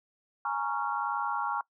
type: chord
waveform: sine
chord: Bb minor seventh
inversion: third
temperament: equal with one note detuned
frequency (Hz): 830.6 / 932.3 / 1108.7 / 1378.5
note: Ab5 / Bb5 / Db6 / F6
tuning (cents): 0 / 0 / 0 / -23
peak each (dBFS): -34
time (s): 0.45-1.61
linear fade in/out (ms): 2
effects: noise-tail reverb RT60 0.1 s tail -22 dB re dry